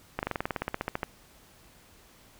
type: slowing click train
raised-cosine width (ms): 0.5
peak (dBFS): -14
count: 16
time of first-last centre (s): 0.19-1.032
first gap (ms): 39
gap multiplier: 1.05
effects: pink hiss -57 dBFS RMS until 2.39 s